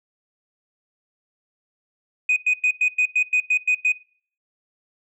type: tone bursts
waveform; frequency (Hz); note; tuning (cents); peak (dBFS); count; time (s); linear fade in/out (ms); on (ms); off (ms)
sine; 2494; D#7; +3; -14; 10; 2.29-3.921; 5; 74; 99
effects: noise-tail reverb RT60 0.5 s tail -22 dB re dry + tanh soft clip ceiling -13 dBFS